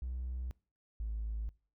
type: tone pair in turn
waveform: triangle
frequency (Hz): 62.6 / 54.14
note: B1 / A1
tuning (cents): +24 / -27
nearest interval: minor third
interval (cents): 251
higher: first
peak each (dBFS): -33 / -31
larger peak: second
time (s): 0.02-0.51 / 1-1.49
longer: neither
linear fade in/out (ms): 0
effects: noise-tail reverb RT60 0.4 s tail -25 dB re dry + tanh soft clip ceiling -32 dBFS